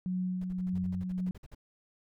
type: tone with tremolo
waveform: sine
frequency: 183.2 Hz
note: F#3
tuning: 17 cents flat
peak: -29 dBFS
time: 0.06-1.31 s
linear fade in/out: 0 ms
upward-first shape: sine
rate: 1.8 Hz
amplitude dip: 35%
type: noise bursts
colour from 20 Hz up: brown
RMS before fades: -47 dBFS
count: 14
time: 0.41-1.549 s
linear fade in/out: 5 ms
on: 34 ms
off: 51 ms
type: tone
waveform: sine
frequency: 92.1 Hz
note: F#2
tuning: 7 cents flat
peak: -38 dBFS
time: 0.73-1.04 s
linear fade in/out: 5 ms
effects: none